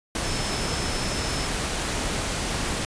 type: tone in noise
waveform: sine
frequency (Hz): 5260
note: E8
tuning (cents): -5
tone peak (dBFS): -35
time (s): 0.25-1.47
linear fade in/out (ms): 2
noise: pink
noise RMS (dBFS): -27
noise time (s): 0.15-2.85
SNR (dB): -11
effects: resampled to 22050 Hz